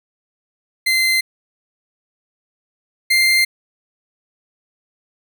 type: tone pair in turn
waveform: 30% pulse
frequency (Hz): 2072 / 2096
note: C7 / C7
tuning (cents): -17 / +2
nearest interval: unison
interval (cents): 19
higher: second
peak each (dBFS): -11 / -9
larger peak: second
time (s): 0.86-1.21 / 3.1-3.45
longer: neither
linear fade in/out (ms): 10
effects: none